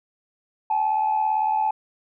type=tone pair together; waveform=sine; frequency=784 / 861.8 Hz; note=G5 / A5; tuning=0 / -36 cents; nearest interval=major second; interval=164 cents; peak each=-25 / -19 dBFS; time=0.7-1.71 s; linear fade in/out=5 ms; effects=tanh soft clip ceiling -14 dBFS